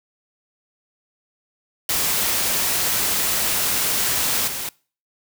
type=noise with level steps; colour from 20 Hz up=white; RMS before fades=-21 / -28 dBFS; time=1.89-4.69 s; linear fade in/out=2 ms; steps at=4.47 s; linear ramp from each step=10 ms; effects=noise-tail reverb RT60 0.4 s tail -24 dB re dry